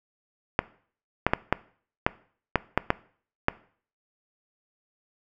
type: clicks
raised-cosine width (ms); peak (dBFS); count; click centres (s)
0.5; -4; 9; 0.591 / 1.266 / 1.335 / 1.526 / 2.065 / 2.557 / 2.776 / 2.904 / 3.484
effects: noise-tail reverb RT60 0.5 s tail -20 dB re dry